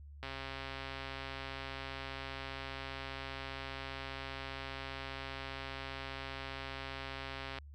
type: click train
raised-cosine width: 0.3 ms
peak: -26 dBFS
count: 994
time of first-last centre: 0.23-7.586 s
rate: 135 Hz
effects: added 72 Hz sine -49 dBFS peak until 7.74 s